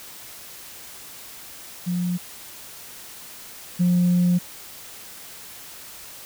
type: tone pair in turn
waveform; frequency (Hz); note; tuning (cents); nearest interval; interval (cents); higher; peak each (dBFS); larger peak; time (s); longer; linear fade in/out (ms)
sine; 177.4 / 177.4; F3 / F3; +27 / +27; unison; 0; neither; -21 / -14; second; 1.86-2.18 / 3.79-4.39; second; 20
effects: tanh soft clip ceiling -13 dBFS + white hiss -41 dBFS RMS until 6.25 s